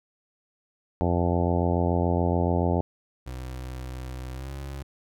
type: harmonic tone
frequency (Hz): 87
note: F2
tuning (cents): -6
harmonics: 1 / 2 / 3 / 4 / 5 / 6 / 7 / 8 / 9 / 10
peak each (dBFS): -25 / -28 / -30 / -31 / -32 / -33 / -33 / -34 / -35 / -35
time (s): 1.01-2.81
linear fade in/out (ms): 0
type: tone with pitch glide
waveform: 30% pulse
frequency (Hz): 63.6 to 68.56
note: C2 to C#2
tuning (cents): -48 to -18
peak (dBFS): -31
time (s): 3.26-4.83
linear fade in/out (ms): 10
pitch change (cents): +130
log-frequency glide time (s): 4.32-4.53
effects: none